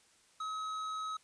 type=tone with tanh clipping; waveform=sine; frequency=1278 Hz; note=D#6; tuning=46 cents sharp; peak=-38 dBFS; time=0.4-1.17 s; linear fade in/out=5 ms; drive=11 dB; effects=white hiss -66 dBFS RMS until 1.23 s + resampled to 22050 Hz